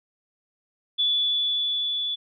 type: tone with level ramp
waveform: sine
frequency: 3448 Hz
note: A7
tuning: 36 cents flat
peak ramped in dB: -19 to -25 dBFS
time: 0.98-2.16 s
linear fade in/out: 20 ms
effects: none